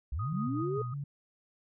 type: linear sweep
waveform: sine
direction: up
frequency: 55.6 to 438.2 Hz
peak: -31 dBFS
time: 0.12-0.82 s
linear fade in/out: 5 ms
type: tone with tremolo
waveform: sine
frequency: 1244.5 Hz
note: D#6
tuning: in tune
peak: -37 dBFS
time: 0.19-0.94 s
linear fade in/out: 5 ms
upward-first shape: sine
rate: 5.3 Hz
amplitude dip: 65%
type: tone with vibrato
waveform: sine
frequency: 131.7 Hz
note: C3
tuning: 12 cents sharp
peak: -34 dBFS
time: 0.32-1.04 s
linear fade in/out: 5 ms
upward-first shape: square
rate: 3.3 Hz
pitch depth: 130 cents each way
effects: none